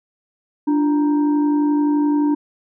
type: tone with frequency modulation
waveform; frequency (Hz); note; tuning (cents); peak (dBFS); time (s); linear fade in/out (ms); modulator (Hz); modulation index
sine; 293.7; D4; 0; -14; 0.67-2.35; 10; 639; 0.42
effects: none